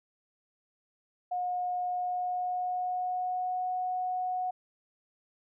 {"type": "tone with pitch glide", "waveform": "sine", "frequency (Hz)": [721, 734], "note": ["F#5", "F#5"], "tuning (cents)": [-45, -14], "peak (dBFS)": -29, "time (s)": [1.31, 4.51], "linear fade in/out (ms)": 10, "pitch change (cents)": 31, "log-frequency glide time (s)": [1.86, 3.69], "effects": []}